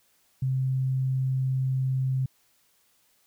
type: tone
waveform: sine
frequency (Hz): 131.3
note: C3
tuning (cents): +6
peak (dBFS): -23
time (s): 0.42-2.26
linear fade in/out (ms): 5
effects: white hiss -66 dBFS RMS until 3.26 s